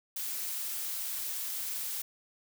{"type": "noise", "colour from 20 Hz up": "blue", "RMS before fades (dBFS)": -36, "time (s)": [0.16, 2.02], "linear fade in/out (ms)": 5, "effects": []}